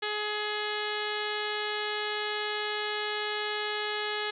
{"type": "harmonic tone", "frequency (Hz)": 420.9, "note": "G#4", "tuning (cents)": 23, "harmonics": [1, 2, 3, 4, 5, 6, 7, 8, 9, 10], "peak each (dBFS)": [-35, -38, -39, -36, -39, -43, -40, -39, -45, -44], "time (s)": [0.02, 4.31], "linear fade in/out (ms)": 10, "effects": ["MP3 96 kbps"]}